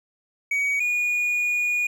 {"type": "tone pair in turn", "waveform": "triangle", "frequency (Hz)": [2258, 2448], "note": ["C#7", "D#7"], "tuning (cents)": [31, -29], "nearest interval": "minor second", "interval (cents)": 140, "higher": "second", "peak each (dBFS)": -19, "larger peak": "neither", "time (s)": [[0.51, 0.8], [0.8, 1.87]], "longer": "second", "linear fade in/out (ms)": 5, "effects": []}